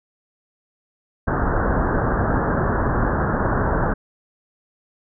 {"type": "low-pass noise", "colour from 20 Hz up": "pink", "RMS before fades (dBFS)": -20, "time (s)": [1.27, 3.94], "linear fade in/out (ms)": 10, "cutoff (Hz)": 1700, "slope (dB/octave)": 96, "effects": []}